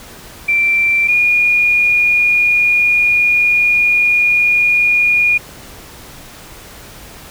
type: tone pair in turn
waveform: sine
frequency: 2349 / 2435 Hz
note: D7 / D#7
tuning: 0 / -38 cents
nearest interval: minor second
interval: 62 cents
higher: second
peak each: -10 / -9 dBFS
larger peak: second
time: 0.48-1.08 / 1.08-5.38 s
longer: second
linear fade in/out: 10 ms
effects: pink hiss -36 dBFS RMS until 7.3 s